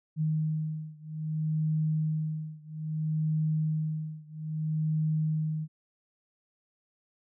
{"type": "beating tone pair", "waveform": "sine", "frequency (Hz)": [155.56, 156.17], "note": ["D#3", "D#3"], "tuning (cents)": [0, 7], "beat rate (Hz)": 0.61, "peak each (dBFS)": [-30, -31], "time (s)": [0.16, 5.68], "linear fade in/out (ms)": 50, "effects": []}